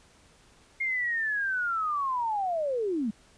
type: linear sweep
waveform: sine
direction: down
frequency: 2144 to 198.7 Hz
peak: -26 dBFS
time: 0.8-3.11 s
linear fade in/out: 10 ms
effects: pink hiss -59 dBFS RMS until 3.37 s + resampled to 22050 Hz